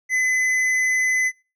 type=tone with tanh clipping; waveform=sine; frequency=2022 Hz; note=B6; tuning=40 cents sharp; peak=-19 dBFS; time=0.09-1.32 s; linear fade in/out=50 ms; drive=9 dB; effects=noise-tail reverb RT60 0.3 s tail -19 dB re dry

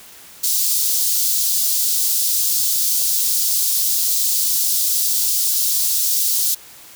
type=high-pass noise; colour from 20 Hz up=white; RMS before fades=-18 dBFS; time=0.43-6.55 s; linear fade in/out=10 ms; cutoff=4200 Hz; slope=24 dB/octave; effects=white hiss -42 dBFS RMS until 6.95 s

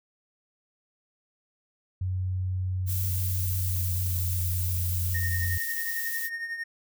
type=tone with pitch glide; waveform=sine; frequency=92.5 to 89.25 Hz; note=F#2 to F2; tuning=0 to +38 cents; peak=-26 dBFS; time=2.01-5.58 s; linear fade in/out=5 ms; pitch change=-62 cents; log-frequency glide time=3.09-4.55 s
type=noise; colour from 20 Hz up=violet; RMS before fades=-33 dBFS; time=2.86-6.3 s; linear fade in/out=50 ms
type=tone with tremolo; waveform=triangle; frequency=1842 Hz; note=A#6; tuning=21 cents flat; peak=-27 dBFS; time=5.14-6.64 s; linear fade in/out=10 ms; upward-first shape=triangle; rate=11 Hz; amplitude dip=65%
effects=none

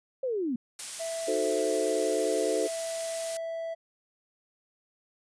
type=linear sweep; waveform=sine; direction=down; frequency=542 to 223.6 Hz; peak=-27 dBFS; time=0.23-0.56 s; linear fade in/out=5 ms
type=noise; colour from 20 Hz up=blue; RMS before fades=-34 dBFS; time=0.79-3.37 s; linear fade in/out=2 ms
type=tone; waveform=triangle; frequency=659.3 Hz; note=E5; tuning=in tune; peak=-30 dBFS; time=0.99-3.75 s; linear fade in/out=20 ms
type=chord; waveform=sine; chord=D# diminished seventh; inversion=none; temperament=equal; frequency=311.1 / 370 / 440 / 523.3 Hz; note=D#4 / F#4 / A4 / C5; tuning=0 / 0 / 0 / 0 cents; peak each=-34 / -33 / -29 / -31 dBFS; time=1.27-2.68 s; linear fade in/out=20 ms
effects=resampled to 22050 Hz

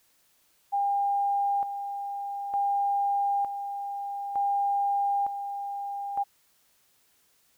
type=tone with tremolo; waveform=sine; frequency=803 Hz; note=G5; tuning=41 cents sharp; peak=-23 dBFS; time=0.72-6.24 s; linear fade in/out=20 ms; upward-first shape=square; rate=0.55 Hz; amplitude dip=60%; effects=white hiss -66 dBFS RMS until 7.57 s

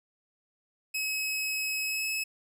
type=tone with pitch glide; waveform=sawtooth; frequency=2562 to 2584 Hz; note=E7 to E7; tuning=-50 to -35 cents; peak=-26 dBFS; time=0.94-2.24 s; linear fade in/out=10 ms; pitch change=+15 cents; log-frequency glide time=1.85-2.05 s; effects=none

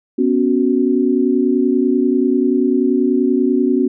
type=chord; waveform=sine; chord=B suspended second; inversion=none; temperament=equal; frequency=246.9 / 277.2 / 370 Hz; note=B3 / C#4 / F#4; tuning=0 / 0 / 0 cents; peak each=-16 / -16 / -17 dBFS; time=0.18-3.88 s; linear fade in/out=10 ms; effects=none

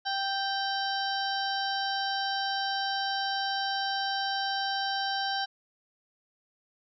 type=harmonic tone with a mistuned harmonic; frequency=784 Hz; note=G5; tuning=in tune; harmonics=1 / 2 / 4 / 5 / 6 / 7; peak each=-31 / -34 / -37 / -38 / -39 / -39 dBFS; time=0.05-5.46 s; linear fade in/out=20 ms; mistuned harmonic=4; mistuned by=-24 cents; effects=none

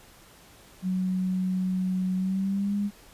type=tone with pitch glide; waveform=sine; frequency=185.4 to 203.4 Hz; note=F#3 to G#3; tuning=+4 to -36 cents; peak=-24 dBFS; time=0.82-2.91 s; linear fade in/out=50 ms; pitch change=+160 cents; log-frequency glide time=2.16-2.76 s; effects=pink hiss -53 dBFS RMS until 3.13 s + resampled to 32000 Hz

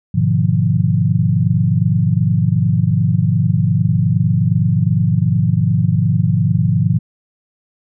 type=chord; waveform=sine; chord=F half-diminished seventh; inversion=first; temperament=equal with one note detuned; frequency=103.83 / 123.47 / 152.01 / 174.61 Hz; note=Ab2 / Cb3 / Eb3 / F3; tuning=0 / 0 / -40 / 0 cents; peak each=-17 dBFS; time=0.14-6.99 s; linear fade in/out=10 ms; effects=none

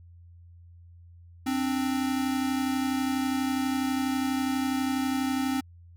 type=tone pair together; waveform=square; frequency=262.6 / 294.8 Hz; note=C4 / D4; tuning=+6 / +7 cents; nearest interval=major second; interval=201 cents; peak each=-27 / -33 dBFS; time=1.46-5.61 s; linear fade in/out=10 ms; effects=added 86 Hz sine -48 dBFS peak until 5.96 s

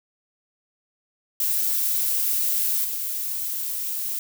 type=noise with level steps; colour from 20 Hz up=violet; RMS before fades=-23 / -28 dBFS; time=1.4-4.19 s; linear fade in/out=2 ms; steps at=2.84 s; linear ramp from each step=10 ms; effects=none

